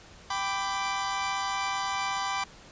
sawtooth chord, G major, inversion none, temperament equal with one note detuned, 784 / 996.9 / 1174.7 Hz, G5 / B5 / D6, 0 / +16 / 0 cents, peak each -29 dBFS, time 0.3-2.44 s, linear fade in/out 5 ms, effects pink hiss -51 dBFS RMS until 2.71 s + resampled to 16000 Hz

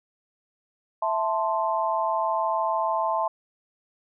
sine chord, A minor, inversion second, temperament equal, 659.3 / 880 / 1046.5 Hz, E5 / A5 / C6, 0 / 0 / 0 cents, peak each -27 / -26 / -27 dBFS, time 1.02-3.28 s, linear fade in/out 5 ms, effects none

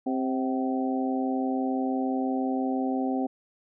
harmonic tone with a mistuned harmonic, 131.4 Hz, C3, 8 cents sharp, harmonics 2 / 3 / 4 / 5 / 6, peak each -26 / -35 / -36 / -38 / -33 dBFS, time 0.06-3.27 s, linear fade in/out 10 ms, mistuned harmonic 6, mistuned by -57 cents, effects none

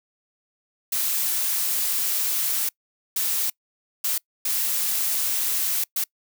blue noise bursts at uneven times, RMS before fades -24 dBFS, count 5, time 0.92-2.69 / 3.16-3.5 / 4.04-4.18 / 4.45-5.84 / 5.96-6.04 s, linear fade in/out 5 ms, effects noise-tail reverb RT60 0.1 s tail -25 dB re dry

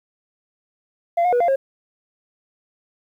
sine tone with pitch steps, 686 / 718 / 486.2 / 693 / 540 Hz, F5 / F5 / B4 / F5 / C#5, -31 / +48 / -27 / -14 / -45 cents, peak -12 dBFS, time 1.17-1.56 s, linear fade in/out 10 ms, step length 78 ms, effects tanh soft clip ceiling -14 dBFS + 9-bit

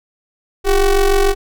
square ring-modulated tone, 187.6 Hz, F#3, 24 cents sharp, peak -8 dBFS, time 0.64-1.35 s, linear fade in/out 50 ms, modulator 211 Hz, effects none

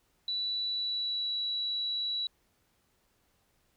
sine tone with pitch glide, 3951 to 3921 Hz, B7 to B7, 0 to -13 cents, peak -30 dBFS, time 0.28-2.27 s, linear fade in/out 2 ms, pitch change -13 cents, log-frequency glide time 0.66-1.35 s, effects pink hiss -72 dBFS RMS until 3.76 s

